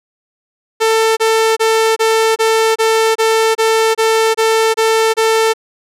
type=tone bursts; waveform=sawtooth; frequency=445.6 Hz; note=A4; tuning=22 cents sharp; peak=-6 dBFS; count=12; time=0.8-5.537 s; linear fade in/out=20 ms; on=370 ms; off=27 ms; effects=low-pass 11000 Hz 12 dB/octave